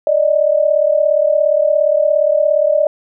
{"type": "tone pair together", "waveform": "sine", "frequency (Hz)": [582.8, 620], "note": ["D5", "D#5"], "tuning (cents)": [-13, -6], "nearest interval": "minor second", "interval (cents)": 107, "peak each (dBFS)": -13, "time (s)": [0.07, 2.87], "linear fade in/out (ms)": 2, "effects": []}